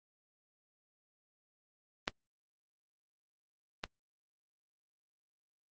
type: clicks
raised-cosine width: 0.2 ms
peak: -12 / -17 dBFS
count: 2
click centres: 2.079 / 3.839 s
effects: low-pass 6000 Hz 12 dB/octave + Opus 24 kbps